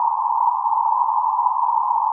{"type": "band-pass noise", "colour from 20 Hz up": "white", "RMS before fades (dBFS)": -19, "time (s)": [0, 2.12], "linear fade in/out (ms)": 2, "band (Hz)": [870, 1000], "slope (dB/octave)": 96, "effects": []}